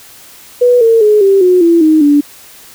sine tone with pitch steps, 490.7 / 455.2 / 422.3 / 391.7 / 363.4 / 337.1 / 312.7 / 290.1 Hz, B4 / A#4 / G#4 / G4 / F#4 / E4 / D#4 / D4, -11 / -41 / +29 / -1 / -31 / +39 / +9 / -21 cents, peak -4 dBFS, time 0.61-2.21 s, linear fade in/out 10 ms, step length 200 ms, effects white hiss -37 dBFS RMS until 2.74 s

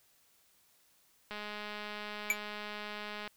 click train, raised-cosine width 0.3 ms, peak -26 dBFS, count 412, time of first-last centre 1.31-3.277 s, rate 209 Hz
square tone with exponential decay, 2321 Hz, D7, 21 cents flat, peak -23 dBFS, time 2.3-2.38 s, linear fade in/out 2 ms, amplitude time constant 16 ms
effects white hiss -68 dBFS RMS until 3.36 s

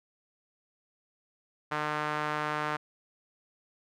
sawtooth tone with band-pass filter, 151 Hz, D3, 48 cents sharp, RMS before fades -32 dBFS, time 1.71-2.77 s, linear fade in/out 10 ms, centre 1300 Hz, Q 1.5, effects none

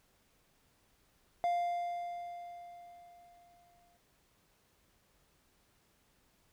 triangle tone with exponential decay, 698.5 Hz, F5, in tune, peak -26 dBFS, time 1.44-3.97 s, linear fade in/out 0 ms, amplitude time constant 550 ms, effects pink hiss -71 dBFS RMS until 6.52 s

